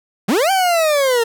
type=linear two-way sweep; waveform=40% pulse; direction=up then down; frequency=164.7 to 786 to 450.4 Hz; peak=-12 dBFS; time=0.28-1.24 s; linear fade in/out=10 ms; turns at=0.51 s; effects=none